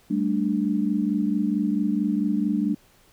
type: chord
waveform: sine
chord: G suspended second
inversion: none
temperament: just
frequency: 196 / 220.5 / 294 Hz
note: G3 / A3 / D4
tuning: 0 / +4 / +2 cents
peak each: -25 dBFS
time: 0.1-2.75 s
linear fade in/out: 10 ms
effects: pink hiss -58 dBFS RMS until 3.12 s